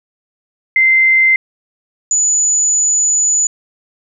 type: tone pair in turn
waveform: sine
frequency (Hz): 2079 / 6937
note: C7 / A8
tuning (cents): -12 / -26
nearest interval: octave + major sixth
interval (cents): 2086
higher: second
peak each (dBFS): -7 / -10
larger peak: first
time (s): 0.76-1.36 / 2.11-3.47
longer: second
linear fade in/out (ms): 2
effects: none